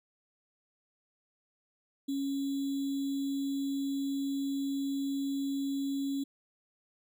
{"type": "tone with sample-and-hold", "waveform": "sine", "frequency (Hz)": 276.1, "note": "C#4", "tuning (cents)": -7, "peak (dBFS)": -30, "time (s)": [2.08, 6.24], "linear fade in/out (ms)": 10, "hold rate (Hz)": 3675, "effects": []}